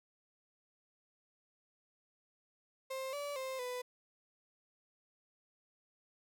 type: tone with pitch steps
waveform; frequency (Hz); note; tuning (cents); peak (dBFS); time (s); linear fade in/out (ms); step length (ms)
35% pulse; 528 / 576 / 525 / 497.6; C5 / D5 / C5 / B4; +16 / -34 / +6 / +13; -37; 2.9-3.82; 10; 230
effects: none